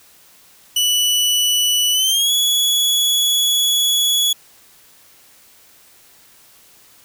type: tone with pitch glide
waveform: sawtooth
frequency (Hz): 2960 to 3381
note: F#7 to G#7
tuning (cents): 0 to +30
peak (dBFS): -11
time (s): 0.76-4.33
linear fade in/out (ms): 5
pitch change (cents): +230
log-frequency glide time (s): 1.92-2.32
effects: white hiss -49 dBFS RMS until 7.04 s